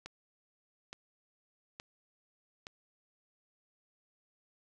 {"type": "click train", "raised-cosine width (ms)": 0.2, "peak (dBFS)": -26, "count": 4, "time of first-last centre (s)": [0.06, 2.669], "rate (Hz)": 1.15, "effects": []}